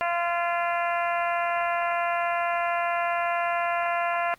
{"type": "harmonic tone", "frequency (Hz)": 344.4, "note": "F4", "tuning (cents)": -24, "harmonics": [2, 3, 4, 5, 6, 7, 8], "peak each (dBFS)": [-26, -30, -32, -34, -36, -37, -38], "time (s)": [0.01, 4.34], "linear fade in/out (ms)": 0, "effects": ["pink hiss -60 dBFS RMS until 4.38 s", "AAC 64 kbps"]}